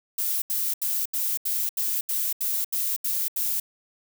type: noise bursts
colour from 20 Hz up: violet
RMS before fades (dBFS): -26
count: 11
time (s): 0.18-3.6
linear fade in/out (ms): 5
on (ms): 240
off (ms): 78
effects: none